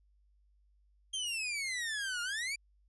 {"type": "exponential two-way sweep", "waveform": "sawtooth", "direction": "down then up", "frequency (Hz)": [3197, 1396.9, 2386], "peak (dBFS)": -31, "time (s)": [1.13, 2.56], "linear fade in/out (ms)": 10, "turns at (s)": 2.22, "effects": ["added 50 Hz sine -65 dBFS peak until 2.88 s", "resampled to 24000 Hz"]}